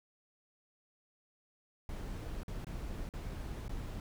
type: noise with dropouts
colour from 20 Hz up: brown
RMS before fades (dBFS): -41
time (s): 1.89-4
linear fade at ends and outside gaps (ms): 1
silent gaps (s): 2.433-2.481 / 2.646-2.668 / 3.09-3.137 / 3.681-3.694
effects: none